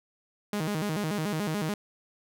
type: tone with vibrato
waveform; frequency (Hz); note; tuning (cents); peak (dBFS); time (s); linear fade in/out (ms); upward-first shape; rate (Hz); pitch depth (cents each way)
sawtooth; 180; F#3; -47; -24; 0.53-1.74; 2; square; 6.9; 240
effects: none